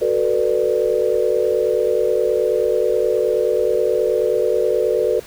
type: chord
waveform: sine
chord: B minor seventh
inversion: second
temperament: just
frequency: 370.4 / 444.5 / 493.9 / 592.7 Hz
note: F#4 / A4 / B4 / D5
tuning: +2 / +18 / 0 / +16 cents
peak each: -22 / -19 / -19 / -23 dBFS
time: 0.01-5.2 s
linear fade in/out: 10 ms
effects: pink hiss -41 dBFS RMS until 5.26 s